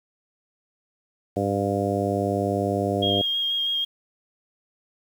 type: harmonic tone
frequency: 100 Hz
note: G2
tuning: 35 cents sharp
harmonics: 1 / 2 / 3 / 4 / 5 / 6 / 7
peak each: -29 / -29 / -29 / -29 / -29 / -29 / -29 dBFS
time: 1.36-3.22 s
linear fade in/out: 10 ms
type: tone with vibrato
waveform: sine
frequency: 3245 Hz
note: G#7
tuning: 41 cents flat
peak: -22 dBFS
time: 3.02-3.85 s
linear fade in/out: 10 ms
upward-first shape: square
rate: 6.2 Hz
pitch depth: 11 cents each way
effects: 8-bit